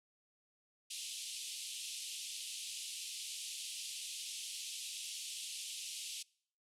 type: band-pass noise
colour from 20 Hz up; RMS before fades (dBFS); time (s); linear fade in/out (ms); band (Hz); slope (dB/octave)
pink; -45; 0.9-6.23; 10; 2700 to 11000; 48
effects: noise-tail reverb RT60 0.6 s tail -25 dB re dry